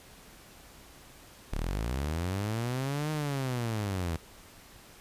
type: linear two-way sweep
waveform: sawtooth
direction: up then down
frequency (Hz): 32 to 155.56 to 79.2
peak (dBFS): -26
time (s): 1.52-4.17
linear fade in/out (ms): 10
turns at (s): 3.11
effects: pink hiss -53 dBFS RMS until 5 s + resampled to 32000 Hz